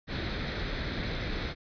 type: noise with comb filter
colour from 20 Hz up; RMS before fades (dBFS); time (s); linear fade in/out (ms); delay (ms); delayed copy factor
pink; -33; 0.07-1.55; 50; 0.52; +0.5
effects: resampled to 11025 Hz